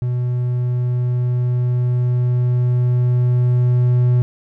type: tone with level ramp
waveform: triangle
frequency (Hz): 123.47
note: B2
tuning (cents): 0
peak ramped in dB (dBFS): -15 to -9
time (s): 0.02-4.22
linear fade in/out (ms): 0
effects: none